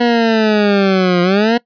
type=linear two-way sweep; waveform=20% pulse; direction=down then up; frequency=241.5 to 174.61 to 241.5 Hz; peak=-5 dBFS; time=0-1.58 s; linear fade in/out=10 ms; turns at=1.22 s; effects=noise-tail reverb RT60 0.1 s tail -22 dB re dry + resampled to 11025 Hz